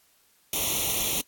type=noise with comb filter; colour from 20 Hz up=white; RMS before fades=-27 dBFS; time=0.53-1.21 s; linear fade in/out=2 ms; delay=0.31 ms; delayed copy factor=+0.9; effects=white hiss -63 dBFS RMS until 1.27 s + AAC 64 kbps